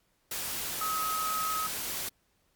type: tone in noise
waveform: sine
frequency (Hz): 1274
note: D#6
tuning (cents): +41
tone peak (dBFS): -30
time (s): 0.81-1.67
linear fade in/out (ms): 5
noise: white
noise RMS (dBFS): -35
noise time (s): 0.31-2.09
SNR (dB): +2
effects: pink hiss -72 dBFS RMS until 2.55 s + Opus 48 kbps